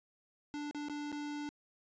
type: tone with dropouts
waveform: square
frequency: 293.7 Hz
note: D4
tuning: in tune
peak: -39 dBFS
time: 0.54-1.49 s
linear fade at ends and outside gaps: 0 ms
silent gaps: 0.711-0.747 / 0.885-0.897 / 1.118-1.126 s
effects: resampled to 16000 Hz